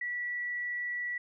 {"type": "tone", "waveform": "sine", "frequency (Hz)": 1949, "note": "B6", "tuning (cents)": -23, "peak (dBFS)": -32, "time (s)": [0.01, 1.18], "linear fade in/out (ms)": 5, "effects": []}